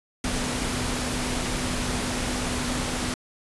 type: tone in noise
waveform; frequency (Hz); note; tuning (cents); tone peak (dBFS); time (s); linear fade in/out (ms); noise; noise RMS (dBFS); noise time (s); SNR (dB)
sine; 248.7; B3; +12; -32; 0.24-3.14; 2; pink; -28; 0.24-3.14; -7
effects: resampled to 24000 Hz